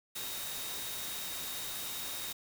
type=tone in noise; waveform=sine; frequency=3740 Hz; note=A#7; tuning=5 cents sharp; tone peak=-45 dBFS; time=0.15-2.33 s; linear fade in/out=10 ms; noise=white; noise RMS=-40 dBFS; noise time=0.15-2.33 s; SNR=-8 dB; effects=none